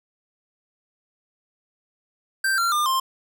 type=tone with pitch steps; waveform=square; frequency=1568 / 1372.9 / 1202.1 / 1052.6 Hz; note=G6 / F6 / D6 / C6; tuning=0 / -30 / +40 / +10 cents; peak=-20 dBFS; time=2.44-3 s; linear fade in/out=5 ms; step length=140 ms; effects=none